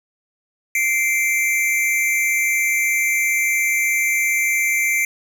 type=tone pair together; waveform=square; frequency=2093 / 2330 Hz; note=C7 / D7; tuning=0 / -14 cents; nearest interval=major second; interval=186 cents; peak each=-20 dBFS; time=0.75-5.05 s; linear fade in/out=2 ms; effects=none